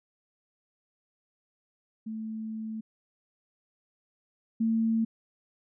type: tone pair in turn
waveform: sine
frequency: 220 / 225 Hz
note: A3 / A3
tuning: 0 / +39 cents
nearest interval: unison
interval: 39 cents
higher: second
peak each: -33 / -23 dBFS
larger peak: second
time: 2.06-2.81 / 4.6-5.05 s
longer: first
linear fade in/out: 10 ms
effects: none